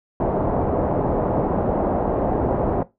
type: low-pass noise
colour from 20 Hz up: white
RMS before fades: -21 dBFS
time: 0.2-2.83 s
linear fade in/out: 2 ms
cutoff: 750 Hz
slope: 24 dB/octave
effects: noise-tail reverb RT60 0.2 s tail -17 dB re dry